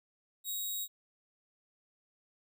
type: tone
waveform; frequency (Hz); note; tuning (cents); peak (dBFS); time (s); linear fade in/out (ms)
5% pulse; 3800; A#7; +33; -27; 0.44-0.88; 50
effects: none